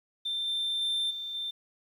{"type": "tone with level steps", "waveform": "sine", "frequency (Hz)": 3573, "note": "A7", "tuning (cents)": 26, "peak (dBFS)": [-28, -26, -24, -34, -31], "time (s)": [0.25, 1.51], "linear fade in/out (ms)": 10, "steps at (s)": [0.47, 0.81, 1.1, 1.34], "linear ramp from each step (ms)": 10, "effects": ["tanh soft clip ceiling -26 dBFS", "10-bit"]}